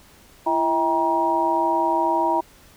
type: tone cluster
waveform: sine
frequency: 336.3 / 642 / 796 / 948 Hz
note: E4 / E5 / G5 / A#5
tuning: +35 / -46 / +26 / +29 cents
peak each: -25 / -25 / -26 / -20 dBFS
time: 0.46-2.41 s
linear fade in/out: 10 ms
effects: pink hiss -51 dBFS RMS until 2.76 s